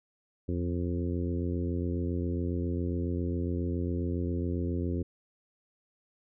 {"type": "harmonic tone with a mistuned harmonic", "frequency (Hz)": 87.31, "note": "F2", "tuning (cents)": 0, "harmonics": [1, 2, 3, 4, 5, 6], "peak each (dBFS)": [-31, -36, -35, -37, -41, -46], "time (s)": [0.48, 5.03], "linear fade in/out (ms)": 10, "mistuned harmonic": 1, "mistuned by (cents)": -60, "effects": []}